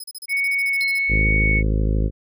15% pulse tone bursts, 5080 Hz, D#8, 35 cents sharp, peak -26 dBFS, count 14, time 0-0.988 s, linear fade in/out 5 ms, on 39 ms, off 34 ms
sine tone with vibrato, 2217 Hz, C#7, in tune, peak -18 dBFS, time 0.28-1.63 s, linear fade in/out 50 ms, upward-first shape sine, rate 1.2 Hz, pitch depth 9 cents each way
sine tone with exponential decay, 4178 Hz, C8, 3 cents flat, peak -24 dBFS, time 0.81-1.24 s, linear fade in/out 0 ms, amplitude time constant 92 ms
harmonic tone, 53 Hz, G#1, 36 cents sharp, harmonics 1 / 2 / 3 / 4 / 5 / 6 / 7 / 8 / 9 / 10, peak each -18 / -24 / -28 / -30 / -32 / -34 / -35 / -36 / -37 / -38 dBFS, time 1.08-2.11 s, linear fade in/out 50 ms
effects none

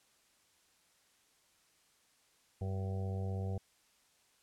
harmonic tone, 96.2 Hz, G2, 32 cents flat, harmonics 1 / 2 / 4 / 5 / 6 / 7 / 8, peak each -35 / -44 / -49 / -48 / -55 / -52 / -53 dBFS, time 2.61-3.58 s, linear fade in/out 5 ms, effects white hiss -70 dBFS RMS until 4.42 s + low-pass 10000 Hz 12 dB/octave

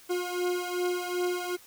40% pulse beating tone pair, 356.6 / 359.2 Hz, F4 / F4, +36 / +49 cents, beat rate 2.6 Hz, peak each -29 / -32 dBFS, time 0.09-1.57 s, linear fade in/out 20 ms, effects white hiss -54 dBFS RMS until 1.66 s

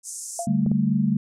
pink band-pass noise, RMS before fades -35 dBFS, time 0.03-0.47 s, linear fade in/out 50 ms, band 6100 to 10000 Hz, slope 48 dB/octave
sine tone with exponential decay, 688 Hz, F5, 26 cents flat, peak -23 dBFS, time 0.39-0.64 s, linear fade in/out 2 ms, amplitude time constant 53 ms
sine chord, D suspended fourth, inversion none, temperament just, 146.83 / 195.78 / 220.2 Hz, D3 / G3 / A3, 0 / -2 / +2 cents, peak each -25 / -22 / -22 dBFS, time 0.47-1.17 s, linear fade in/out 5 ms
clicks, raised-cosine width 2 ms, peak -20 dBFS, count 2, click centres 0.663 / 0.716 s
effects none

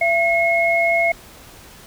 sine tone pair together, 676 / 2169 Hz, E5 / C#7, +43 / -38 cents, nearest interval octave + minor sixth, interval 2019 cents, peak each -17 dBFS, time 0.01-1.12 s, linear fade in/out 5 ms, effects pink hiss -43 dBFS RMS until 1.86 s

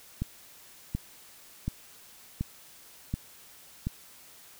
click train, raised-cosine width 5 ms, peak -17 dBFS, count 6, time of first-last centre 0.22-3.87 s, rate 1.37 Hz, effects white hiss -53 dBFS RMS until 4.59 s

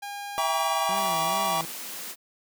sawtooth tone, 810 Hz, G#5, 43 cents flat, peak -30 dBFS, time 0.02-1 s, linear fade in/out 10 ms
square chord, E diminished seventh, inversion none, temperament just, 659.3 / 791.1 / 949.3 / 1139.2 Hz, E5 / G5 / Bb5 / Db6, 0 / +16 / +31 / +47 cents, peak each -32 / -30 / -31 / -29 dBFS, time 0.38-1.61 s, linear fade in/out 0 ms
sawtooth tone with vibrato, 180 Hz, F#3, 47 cents flat, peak -32 dBFS, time 0.89-1.65 s, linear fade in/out 0 ms, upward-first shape sine, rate 2.4 Hz, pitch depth 170 cents each way
white high-pass noise, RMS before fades -37 dBFS, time 0.93-2.16 s, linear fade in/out 50 ms, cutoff 170 Hz, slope 48 dB/octave
effects none

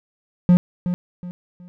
triangle tone with echo, 177.9 Hz, F3, 32 cents sharp, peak -7 dBFS, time 0.49-0.57 s, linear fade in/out 0 ms, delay 370 ms, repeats 3, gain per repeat -10 dB, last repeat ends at 1.68 s, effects none

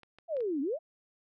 clicks, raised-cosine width 0.3 ms, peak -37 dBFS, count 4, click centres 0.033 / 0.186 / 0.368 / 0.406 s
sine exponential two-way sweep, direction down then up, 701 to 261.6 to 701 Hz, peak -29 dBFS, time 0.28-0.79 s, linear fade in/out 50 ms, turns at 0.61 s
effects none

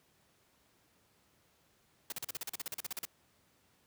white noise bursts, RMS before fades -39 dBFS, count 16, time 2.1-3.052 s, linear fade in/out 2 ms, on 22 ms, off 40 ms, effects pink hiss -70 dBFS RMS until 3.86 s + high-pass 80 Hz 12 dB/octave

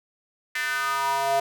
square tone with high-pass filter sweep, 137.4 Hz, C#3, 15 cents flat, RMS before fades -25 dBFS, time 0.55-1.4 s, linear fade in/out 5 ms, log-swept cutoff 1900 to 650 Hz, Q 4.7, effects none

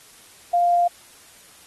sine tone, 698.5 Hz, F5, in tune, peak -15 dBFS, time 0.53-0.88 s, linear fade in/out 10 ms, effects white hiss -49 dBFS RMS until 1.66 s + AAC 32 kbps

